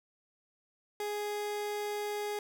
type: tone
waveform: 30% pulse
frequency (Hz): 415.3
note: G#4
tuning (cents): 0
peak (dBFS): -31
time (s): 1-2.39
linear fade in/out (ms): 2
effects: none